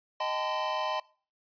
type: chord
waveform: square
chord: A half-diminished seventh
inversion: second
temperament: equal with one note detuned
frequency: 622.3 / 784 / 880 / 1021.4 Hz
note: Eb5 / G5 / A5 / C6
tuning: 0 / 0 / 0 / -42 cents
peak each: -35 / -38 / -37 / -33 dBFS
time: 0.2-1 s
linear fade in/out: 5 ms
effects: noise-tail reverb RT60 0.4 s tail -23 dB re dry + resampled to 11025 Hz